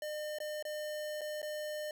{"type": "tone with dropouts", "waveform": "square", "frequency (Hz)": 605, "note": "D#5", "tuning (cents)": -49, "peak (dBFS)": -38, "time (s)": [0.02, 1.91], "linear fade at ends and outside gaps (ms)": 2, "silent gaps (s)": [[0.386, 0.402], [0.626, 0.651], [1.21, 1.215], [1.418, 1.428]], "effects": []}